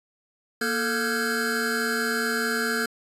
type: tone cluster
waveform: square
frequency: 235.8 / 441.8 / 1390 / 1542 / 1662 Hz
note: A#3 / A4 / F6 / G6 / G#6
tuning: +20 / +7 / -9 / -29 / +1 cents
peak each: -31 dBFS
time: 0.61-2.86 s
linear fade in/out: 5 ms
effects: resampled to 32000 Hz